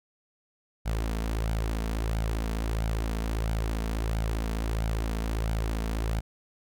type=tone with flanger; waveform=sawtooth; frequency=55 Hz; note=A1; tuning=in tune; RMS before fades=-29 dBFS; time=0.85-6.21 s; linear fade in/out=20 ms; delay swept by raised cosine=1.3 to 4.5 ms; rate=1.5 Hz; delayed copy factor=+0.5; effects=none